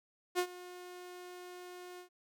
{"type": "tone with ADSR envelope", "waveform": "sawtooth", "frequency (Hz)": 359.3, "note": "F4", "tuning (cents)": 49, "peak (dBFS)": -24, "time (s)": [0.35, 2.09], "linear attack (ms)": 38, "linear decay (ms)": 75, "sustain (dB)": -19, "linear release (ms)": 100, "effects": []}